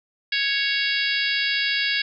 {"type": "harmonic tone with a mistuned harmonic", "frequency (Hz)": 554.4, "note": "C#5", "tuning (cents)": 0, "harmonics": [3, 4, 5, 6, 7, 8, 9], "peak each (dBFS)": [-26, -27, -28, -29, -29, -30, -31], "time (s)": [0.32, 2.02], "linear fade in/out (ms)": 5, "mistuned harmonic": 8, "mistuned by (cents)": 46, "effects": []}